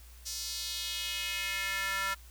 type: tone with high-pass filter sweep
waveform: square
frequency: 194.9 Hz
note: G3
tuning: 10 cents flat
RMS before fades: -35 dBFS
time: 0.25-2.15 s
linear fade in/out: 20 ms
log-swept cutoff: 5500 to 1400 Hz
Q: 2.3
effects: added 60 Hz sine -50 dBFS peak until 2.3 s + white hiss -58 dBFS RMS until 2.3 s